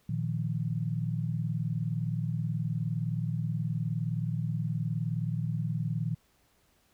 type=chord; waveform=sine; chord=Bb suspended fourth; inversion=none; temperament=equal; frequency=116.54 / 155.56 / 174.61 Hz; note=Bb2 / Eb3 / F3; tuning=0 / 0 / 0 cents; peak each=-32 / -32 / -36 dBFS; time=0.09-6.15 s; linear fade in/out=5 ms; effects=pink hiss -68 dBFS RMS until 6.93 s